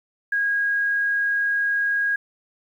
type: tone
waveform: sine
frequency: 1639 Hz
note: G#6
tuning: 23 cents flat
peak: -19 dBFS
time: 0.32-2.16 s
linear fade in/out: 5 ms
effects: 9-bit